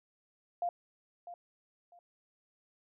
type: tone with echo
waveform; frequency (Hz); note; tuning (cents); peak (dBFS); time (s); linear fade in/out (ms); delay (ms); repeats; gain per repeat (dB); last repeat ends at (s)
sine; 698.5; F5; 0; -30; 0.62-0.69; 2; 650; 2; -13; 1.99
effects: none